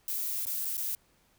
violet noise with dropouts, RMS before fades -33 dBFS, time 0.08-0.95 s, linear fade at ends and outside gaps 1 ms, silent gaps 0.453-0.468 / 0.648-0.653 / 0.77-0.778 s, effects pink hiss -67 dBFS RMS until 1.38 s

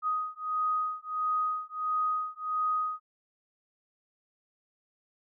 sine beating tone pair, 1249 / 1250.5 Hz, D#6 / D#6, +6 / +8 cents, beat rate 1.5 Hz, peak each -31 dBFS, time 0.02-3 s, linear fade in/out 50 ms, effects none

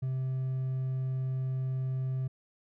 triangle tone with hard clipping, 130.81 Hz, C3, in tune, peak -30 dBFS, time 0.02-2.28 s, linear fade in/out 10 ms, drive 5 dB, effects none

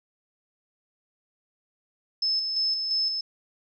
sine tone with tremolo, 5230 Hz, E8, 15 cents flat, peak -22 dBFS, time 2.22-3.21 s, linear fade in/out 5 ms, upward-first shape square, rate 2.9 Hz, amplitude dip 40%, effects none

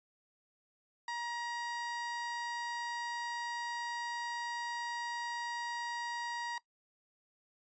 30% pulse tone, 949 Hz, A#5, 31 cents sharp, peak -34 dBFS, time 1.08-6.58 s, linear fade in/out 2 ms, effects noise-tail reverb RT60 0.1 s tail -20 dB re dry + resampled to 16000 Hz

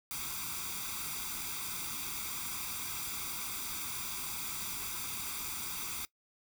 white noise with comb filter, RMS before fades -39 dBFS, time 0.11-6.05 s, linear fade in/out 0 ms, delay 0.84 ms, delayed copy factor +0.8, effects noise-tail reverb RT60 0.1 s tail -20 dB re dry

